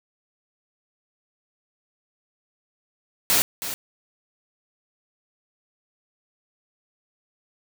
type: noise with echo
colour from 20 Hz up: white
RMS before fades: -19 dBFS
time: 3.3-3.42 s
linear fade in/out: 0 ms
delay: 320 ms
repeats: 1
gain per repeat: -11 dB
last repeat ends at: 3.74 s
effects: none